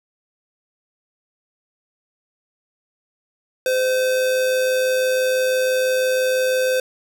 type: tone with amplitude modulation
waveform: square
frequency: 514 Hz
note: C5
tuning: 31 cents flat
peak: -16 dBFS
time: 3.66-6.8 s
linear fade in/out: 2 ms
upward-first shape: sine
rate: 106 Hz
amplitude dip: 30%
effects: none